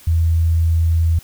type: tone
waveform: sine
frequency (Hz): 82.41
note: E2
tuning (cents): 0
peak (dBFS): -12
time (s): 0.07-1.19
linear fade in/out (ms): 5
effects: white hiss -45 dBFS RMS until 1.23 s